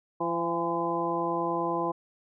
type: harmonic tone with a mistuned harmonic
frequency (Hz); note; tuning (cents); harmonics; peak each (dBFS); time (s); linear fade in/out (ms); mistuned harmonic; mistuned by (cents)
170; F3; -46; 1 / 2 / 3 / 4 / 5 / 6; -38 / -31 / -34 / -35 / -34 / -31; 0.2-1.92; 10; 5; -44
effects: none